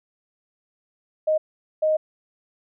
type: tone bursts at uneven times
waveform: sine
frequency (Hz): 622.3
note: D#5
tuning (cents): 0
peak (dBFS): -17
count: 2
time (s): 1.27-1.38 / 1.82-1.97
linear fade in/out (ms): 10
effects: none